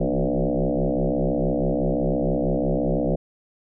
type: tone with frequency modulation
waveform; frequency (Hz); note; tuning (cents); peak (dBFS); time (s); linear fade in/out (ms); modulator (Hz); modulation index
sine; 162.6; E3; -23; -19; 0-3.16; 10; 66; 7.1
effects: none